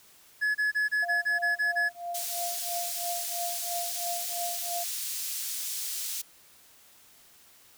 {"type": "tone bursts", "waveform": "triangle", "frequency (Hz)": 1700, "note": "G#6", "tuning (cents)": 40, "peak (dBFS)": -22, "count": 9, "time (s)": [0.41, 1.894], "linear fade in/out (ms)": 20, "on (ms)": 140, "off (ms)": 28}
{"type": "tone with tremolo", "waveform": "sine", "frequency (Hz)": 695, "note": "F5", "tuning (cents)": -9, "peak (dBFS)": -30, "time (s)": [1.02, 4.84], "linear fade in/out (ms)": 10, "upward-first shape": "triangle", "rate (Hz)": 3, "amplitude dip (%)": 100}
{"type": "high-pass noise", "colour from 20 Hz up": "pink", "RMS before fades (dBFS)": -34, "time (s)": [2.14, 6.22], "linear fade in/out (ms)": 10, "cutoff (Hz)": 5300, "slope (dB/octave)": 12}
{"effects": ["white hiss -57 dBFS RMS until 7.77 s"]}